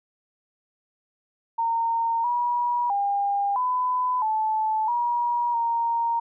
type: tone with pitch steps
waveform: sine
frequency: 919 / 965 / 804 / 1003 / 871 / 957 / 930 Hz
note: A#5 / B5 / G5 / B5 / A5 / A#5 / A#5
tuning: -25 / -40 / +44 / +26 / -18 / +45 / -4 cents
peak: -21 dBFS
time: 1.58-6.2 s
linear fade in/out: 10 ms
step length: 660 ms
effects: none